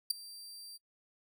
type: tone with ADSR envelope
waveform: sawtooth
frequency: 4700 Hz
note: D8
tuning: 1 cent sharp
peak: -21 dBFS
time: 0.1-0.78 s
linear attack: 8 ms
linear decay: 6 ms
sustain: -23 dB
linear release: 22 ms
effects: noise-tail reverb RT60 0.1 s tail -22 dB re dry